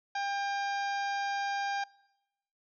harmonic tone with a mistuned harmonic, 799 Hz, G5, 33 cents sharp, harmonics 1 / 2 / 3 / 4 / 5 / 6 / 7 / 8, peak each -32 / -37 / -44 / -48 / -49 / -46 / -51 / -54 dBFS, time 0.15-1.84 s, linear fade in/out 5 ms, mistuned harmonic 5, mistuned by -77 cents, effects noise-tail reverb RT60 1.0 s tail -24 dB re dry

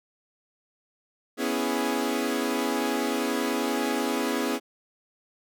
sawtooth chord, C# minor seventh, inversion third, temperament equal, 246.9 / 277.2 / 329.6 / 415.3 Hz, B3 / C#4 / E4 / G#4, 0 / 0 / 0 / 0 cents, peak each -26 / -26 / -28 / -27 dBFS, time 1.37-4.6 s, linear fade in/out 50 ms, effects none

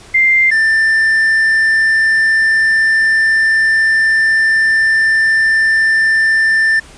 sine / triangle tone pair in turn, 2094 / 1782 Hz, C7 / A6, +1 / +22 cents, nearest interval minor third, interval 279 cents, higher first, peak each -7 dBFS, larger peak neither, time 0.14-0.51 / 0.51-6.8 s, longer second, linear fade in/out 10 ms, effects pink hiss -39 dBFS RMS until 6.97 s + resampled to 22050 Hz

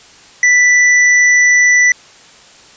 sine tone with hard clipping, 1975.5 Hz, B6, in tune, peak -8 dBFS, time 0.43-1.92 s, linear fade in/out 2 ms, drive 12 dB, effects white hiss -41 dBFS RMS until 2.76 s + resampled to 16000 Hz

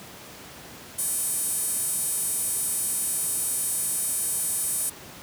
square tone with high-pass filter, 342.1 Hz, F4, 36 cents flat, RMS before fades -27 dBFS, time 0.98-4.9 s, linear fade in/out 10 ms, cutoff 9500 Hz, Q 4.1, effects pink hiss -43 dBFS RMS until 5.22 s + high-pass 100 Hz 12 dB/octave

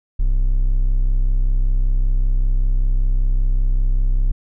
triangle tone, 32.59 Hz, C1, 6 cents flat, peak -11 dBFS, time 0.19-4.32 s, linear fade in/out 10 ms, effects none

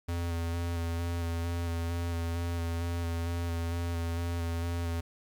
square tone with vibrato, 84.8 Hz, E2, 50 cents sharp, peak -31 dBFS, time 0.08-5.01 s, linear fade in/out 10 ms, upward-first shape square, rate 2.2 Hz, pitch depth 16 cents each way, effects 11-bit

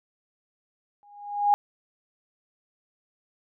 sine tone with exponential growth, 820 Hz, G#5, 22 cents flat, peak -14 dBFS, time 1.03-1.54 s, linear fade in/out 0 ms, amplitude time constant 110 ms, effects none

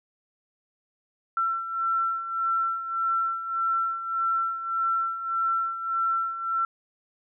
sine beating tone pair, 1346 / 1347.7 Hz, E6 / E6, +36 / +38 cents, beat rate 1.7 Hz, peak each -31 / -25 dBFS, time 1.37-6.65 s, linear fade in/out 2 ms, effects none

